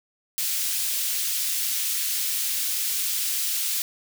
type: high-pass noise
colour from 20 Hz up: white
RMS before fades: -26 dBFS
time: 0.38-3.82 s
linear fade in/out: 0 ms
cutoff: 2800 Hz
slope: 12 dB/octave
effects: none